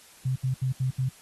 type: tone bursts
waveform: sine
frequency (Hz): 130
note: C3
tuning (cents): -11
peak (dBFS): -23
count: 5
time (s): 0.25-1.092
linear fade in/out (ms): 10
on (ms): 110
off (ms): 73
effects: white hiss -53 dBFS RMS until 1.21 s + AAC 32 kbps